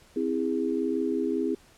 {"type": "chord", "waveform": "sine", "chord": "C augmented", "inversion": "none", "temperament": "just", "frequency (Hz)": [261.6, 327, 408.8], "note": ["C4", "E4", "G#4"], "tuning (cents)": [0, -14, -27], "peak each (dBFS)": -29, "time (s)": [0.16, 1.55], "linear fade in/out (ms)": 5, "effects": ["pink hiss -57 dBFS RMS until 1.77 s", "low-pass 11000 Hz 12 dB/octave"]}